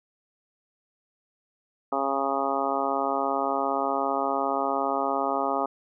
harmonic tone, 137.3 Hz, C#3, 16 cents flat, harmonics 2 / 3 / 4 / 5 / 6 / 7 / 8 / 9, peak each -33 / -33 / -32 / -30 / -30 / -34 / -34 / -31 dBFS, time 1.92-5.66 s, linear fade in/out 5 ms, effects none

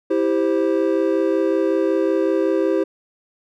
triangle chord, C major, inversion first, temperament just, 327 / 392.4 / 523.3 Hz, E4 / G4 / C5, -14 / +2 / 0 cents, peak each -18 / -18 / -20 dBFS, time 0.1-2.84 s, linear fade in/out 10 ms, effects none

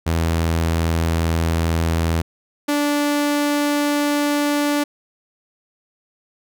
sawtooth tone pair in turn, 82.41 / 291.3 Hz, E2 / D4, 0 / -14 cents, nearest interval octave + minor seventh, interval 2186 cents, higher second, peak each -13 dBFS, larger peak neither, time 0.06-2.22 / 2.68-4.84 s, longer neither, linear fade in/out 10 ms, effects none

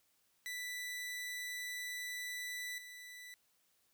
sawtooth tone with level steps, 1978 Hz, B6, 2 cents sharp, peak -37 / -46 dBFS, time 0.46-3.34 s, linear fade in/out 0 ms, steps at 2.78 s, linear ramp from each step 2 ms, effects white hiss -75 dBFS RMS until 3.93 s

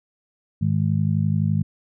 harmonic tone, 51.8 Hz, G#1, 4 cents flat, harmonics 2 / 3 / 4, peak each -22 / -21 / -25 dBFS, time 0.61-1.63 s, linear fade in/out 10 ms, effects none

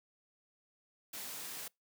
white noise, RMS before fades -44 dBFS, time 1.13-1.68 s, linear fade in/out 5 ms, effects noise-tail reverb RT60 0.2 s tail -26 dB re dry + high-pass 150 Hz 12 dB/octave

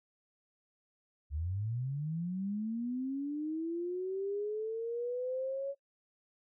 sine linear sweep, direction up, 69.3 to 560 Hz, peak -33 dBFS, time 1.3-5.75 s, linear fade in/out 50 ms, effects noise-tail reverb RT60 0.1 s tail -19 dB re dry

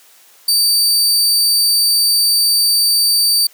sawtooth tone, 4622 Hz, D8, 28 cents flat, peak -8 dBFS, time 0.48-3.47 s, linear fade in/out 5 ms, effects white hiss -47 dBFS RMS until 3.53 s + high-pass 400 Hz 12 dB/octave

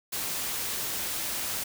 white noise, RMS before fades -32 dBFS, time 0.12-1.64 s, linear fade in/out 10 ms, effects none

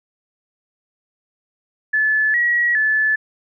sine tone with pitch steps, 1731 / 1914 / 1735 Hz, A6 / A#6 / A6, -29 / +45 / -25 cents, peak -14 dBFS, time 1.93-3.16 s, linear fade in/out 10 ms, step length 410 ms, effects none

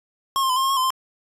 square tone with pitch steps, 1083 / 1059 / 1013 / 1063 / 1072 / 1090 / 1029 / 1051 Hz, C#6 / C6 / B5 / C6 / C6 / C#6 / C6 / C6, -41 / +21 / +44 / +27 / +42 / -29 / -29 / +7 cents, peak -19 dBFS, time 0.36-0.904 s, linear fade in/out 0 ms, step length 68 ms, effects resampled to 32000 Hz

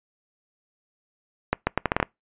accelerating click train, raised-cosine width 0.5 ms, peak -5 dBFS, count 8, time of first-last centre 1.53-2.028 s, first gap 140 ms, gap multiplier 0.76, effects noise-tail reverb RT60 0.2 s tail -26 dB re dry + resampled to 8000 Hz

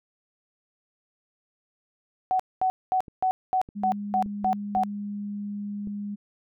sine tone bursts, 749 Hz, F#5, 21 cents sharp, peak -20 dBFS, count 9, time 2.31-4.835 s, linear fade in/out 0 ms, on 85 ms, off 220 ms
clicks, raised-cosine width 3 ms, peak -30 dBFS, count 6, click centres 3.082 / 3.689 / 4.261 / 4.442 / 4.77 / 5.873 s
sine tone, 204.5 Hz, G#3, 26 cents flat, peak -30 dBFS, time 3.75-6.16 s, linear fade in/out 20 ms
effects none

